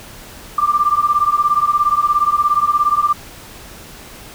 sine beating tone pair, 1177 / 1194 Hz, D6 / D6, +3 / +28 cents, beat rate 17 Hz, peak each -15 dBFS, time 0.58-3.13 s, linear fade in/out 5 ms, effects pink hiss -37 dBFS RMS until 4.34 s

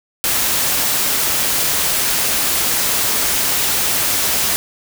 white noise, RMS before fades -17 dBFS, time 0.24-4.56 s, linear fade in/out 0 ms, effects none

